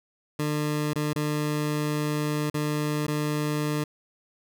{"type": "tone with dropouts", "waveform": "20% pulse", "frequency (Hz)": 150, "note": "D3", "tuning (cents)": 37, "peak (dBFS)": -20, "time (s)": [0.39, 3.84], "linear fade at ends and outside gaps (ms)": 5, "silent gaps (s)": [[0.934, 0.957], [1.132, 1.159], [2.5, 2.542], [3.067, 3.08]], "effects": []}